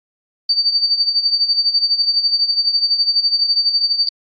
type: tone with tremolo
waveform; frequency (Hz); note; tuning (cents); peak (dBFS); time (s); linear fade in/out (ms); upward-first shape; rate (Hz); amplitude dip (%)
sine; 4606; D8; -34; -10; 0.49-4.09; 5; sine; 12; 75
effects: AAC 32 kbps